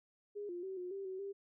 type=tone with pitch steps; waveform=sine; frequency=410.9 / 350.9 / 381.4 / 360 / 392.3 / 376.6 / 396.7 Hz; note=G#4 / F4 / G4 / F#4 / G4 / F#4 / G4; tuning=-18 / +8 / -47 / -47 / +1 / +31 / +21 cents; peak=-40 dBFS; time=0.35-1.33 s; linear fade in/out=20 ms; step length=140 ms; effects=none